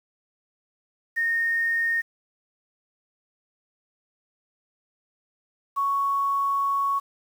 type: tone pair in turn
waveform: sine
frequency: 1842 / 1111.2 Hz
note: A#6 / C#6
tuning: -21 / +4 cents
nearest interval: major sixth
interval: 875 cents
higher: first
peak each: -21 dBFS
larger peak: neither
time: 1.16-2.02 / 5.76-7 s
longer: second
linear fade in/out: 20 ms
effects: 8-bit